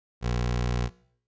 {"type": "tone", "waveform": "20% pulse", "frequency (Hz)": 60.3, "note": "B1", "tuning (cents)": -41, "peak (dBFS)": -20, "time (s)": [0.21, 0.9], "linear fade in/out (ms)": 50, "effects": ["noise-tail reverb RT60 0.6 s tail -20 dB re dry", "resampled to 16000 Hz"]}